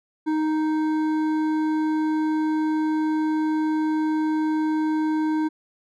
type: tone with hard clipping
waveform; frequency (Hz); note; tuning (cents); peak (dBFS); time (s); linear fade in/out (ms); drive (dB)
triangle; 311.1; D#4; 0; -22; 0.26-5.49; 20; 13
effects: none